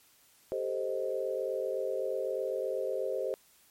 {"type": "chord", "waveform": "sine", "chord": "A half-diminished seventh", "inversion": "third", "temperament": "equal", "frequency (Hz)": [392, 440, 523.3, 622.3], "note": ["G4", "A4", "C5", "Eb5"], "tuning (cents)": [0, 0, 0, 0], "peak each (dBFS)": [-36, -38, -33, -38], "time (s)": [0.52, 3.34], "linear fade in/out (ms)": 0, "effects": ["white hiss -63 dBFS RMS until 3.7 s", "MP3 64 kbps"]}